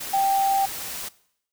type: tone in noise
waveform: sine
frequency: 784 Hz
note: G5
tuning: in tune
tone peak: -18 dBFS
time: 0.13-0.66 s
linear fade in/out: 10 ms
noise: white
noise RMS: -33 dBFS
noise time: 0-1.09 s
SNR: +12 dB
effects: noise-tail reverb RT60 0.7 s tail -20 dB re dry